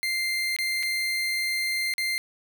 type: tone with dropouts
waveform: 30% pulse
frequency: 2093 Hz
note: C7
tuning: in tune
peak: -22 dBFS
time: 0.03-2.18 s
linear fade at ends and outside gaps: 0 ms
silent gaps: 0.564-0.587 / 0.828-0.832 / 1.938-1.981 s
effects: none